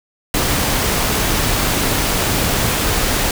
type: noise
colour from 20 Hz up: pink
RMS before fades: -17 dBFS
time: 0.34-3.31 s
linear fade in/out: 2 ms
effects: none